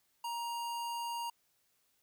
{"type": "tone", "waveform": "square", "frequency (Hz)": 940, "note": "A#5", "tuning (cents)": 14, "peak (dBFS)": -37, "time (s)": [0.24, 1.3], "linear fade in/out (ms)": 5, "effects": ["white hiss -75 dBFS RMS until 2.02 s"]}